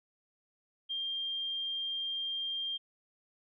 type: tone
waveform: sine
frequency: 3194 Hz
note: G7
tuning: 32 cents sharp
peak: -33 dBFS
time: 0.89-2.78 s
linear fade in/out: 20 ms
effects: none